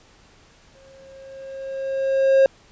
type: tone with exponential growth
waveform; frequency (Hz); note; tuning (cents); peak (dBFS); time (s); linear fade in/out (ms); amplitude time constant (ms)
triangle; 538; C5; +48; -8; 0.75-2.46; 1; 370
effects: pink hiss -53 dBFS RMS until 2.71 s + resampled to 16000 Hz